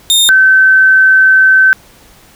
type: tone pair in turn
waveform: sawtooth / sine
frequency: 3655 / 1536.7 Hz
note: A#7 / G6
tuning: -35 / -35 cents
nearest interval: octave + minor third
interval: 1500 cents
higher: first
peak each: -3 dBFS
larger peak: neither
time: 0.1-0.29 / 0.29-1.73 s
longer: second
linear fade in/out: 0 ms
effects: pink hiss -42 dBFS RMS until 2.35 s